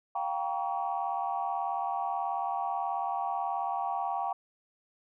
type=chord; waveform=sine; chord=G half-diminished seventh; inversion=third; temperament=just; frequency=705.6 / 784 / 940.8 / 1128.9 Hz; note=F5 / G5 / Bb5 / Db6; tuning=+18 / 0 / +16 / +31 cents; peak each=-35 / -32 / -36 / -37 dBFS; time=0.15-4.33 s; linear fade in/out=5 ms; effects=tanh soft clip ceiling -19 dBFS

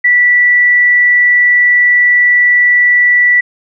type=tone; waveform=sine; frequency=1960 Hz; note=B6; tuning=14 cents flat; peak=-5 dBFS; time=0.04-3.41 s; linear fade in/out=10 ms; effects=none

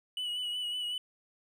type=tone with vibrato; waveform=triangle; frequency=2947 Hz; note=F#7; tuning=8 cents flat; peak=-31 dBFS; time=0.17-0.98 s; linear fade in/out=2 ms; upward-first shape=sine; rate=5.4 Hz; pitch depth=31 cents each way; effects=none

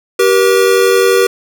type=tone pair together; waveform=square; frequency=387 / 478.5 Hz; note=G4 / A#4; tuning=-22 / +45 cents; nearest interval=major third; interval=367 cents; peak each=-11 dBFS; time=0.19-1.27 s; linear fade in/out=5 ms; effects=none

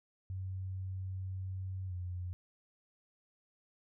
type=tone with pitch glide; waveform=sine; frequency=94.2 to 89.95 Hz; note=F#2 to F#2; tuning=+32 to -48 cents; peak=-37 dBFS; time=0.3-2.33 s; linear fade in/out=0 ms; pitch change=-80 cents; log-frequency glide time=1.87-1.93 s; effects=none

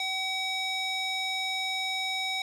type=tone with band-pass filter; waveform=square; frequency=760 Hz; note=F#5; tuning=46 cents sharp; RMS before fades=-31 dBFS; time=0-2.42 s; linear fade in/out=2 ms; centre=3400 Hz; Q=1.9; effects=none

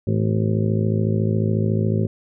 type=harmonic tone with a mistuned harmonic; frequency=54 Hz; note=A1; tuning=32 cents flat; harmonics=2 / 3 / 4 / 5 / 6 / 7 / 8 / 9 / 10; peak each=-20 / -24 / -24 / -35 / -34 / -27 / -33 / -36 / -34 dBFS; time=0.07-2.07 s; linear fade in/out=5 ms; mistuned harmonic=5; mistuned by=-100 cents; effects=none

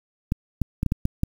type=clicks; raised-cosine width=5 ms; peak=-9 dBFS; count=7; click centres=0.321 / 0.617 / 0.831 / 0.863 / 0.921 / 1.054 / 1.234 s; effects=7-bit

